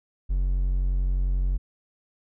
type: tone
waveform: triangle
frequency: 45.7 Hz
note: F#1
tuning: 21 cents flat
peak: -19 dBFS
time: 0.29-1.58 s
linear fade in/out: 20 ms
effects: none